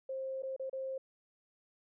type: tone with dropouts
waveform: sine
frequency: 530 Hz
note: C5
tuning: 22 cents sharp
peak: -36 dBFS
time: 0.09-0.98 s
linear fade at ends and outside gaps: 5 ms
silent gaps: 0.423-0.432 / 0.564-0.596 / 0.697-0.729 s
effects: none